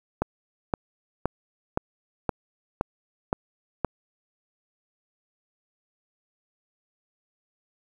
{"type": "click train", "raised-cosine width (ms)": 1, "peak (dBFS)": -9, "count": 8, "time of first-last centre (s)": [0.22, 3.847], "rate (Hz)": 1.93, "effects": ["8-bit"]}